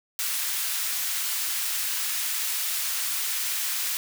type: high-pass noise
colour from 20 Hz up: white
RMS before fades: -28 dBFS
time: 0.19-3.97 s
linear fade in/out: 0 ms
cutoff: 1400 Hz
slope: 12 dB/octave
effects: none